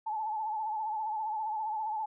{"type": "tone with vibrato", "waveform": "sine", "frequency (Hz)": 866, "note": "A5", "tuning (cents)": -28, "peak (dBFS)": -31, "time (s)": [0.06, 2.06], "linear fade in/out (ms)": 10, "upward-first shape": "sine", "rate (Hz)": 15, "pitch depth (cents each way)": 56, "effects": []}